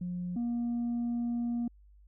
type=tone pair in turn; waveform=sine; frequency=178 / 237.6 Hz; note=F3 / A#3; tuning=+33 / +33 cents; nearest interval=perfect fourth; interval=500 cents; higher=second; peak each=-32 / -27 dBFS; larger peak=second; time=0.01-0.36 / 0.36-1.68 s; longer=second; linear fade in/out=5 ms; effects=tanh soft clip ceiling -28 dBFS + added 50 Hz sine -55 dBFS peak until 2.07 s